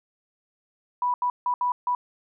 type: tone bursts at uneven times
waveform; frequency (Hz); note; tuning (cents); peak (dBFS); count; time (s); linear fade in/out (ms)
sine; 984; B5; -7; -21; 5; 1.02-1.14 / 1.22-1.3 / 1.46-1.54 / 1.61-1.72 / 1.87-1.95; 2
effects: none